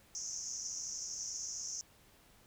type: band-pass noise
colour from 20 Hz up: pink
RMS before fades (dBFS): -42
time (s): 0.15-1.81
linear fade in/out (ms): 0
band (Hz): 5500 to 6800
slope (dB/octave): 96
effects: pink hiss -64 dBFS RMS until 2.46 s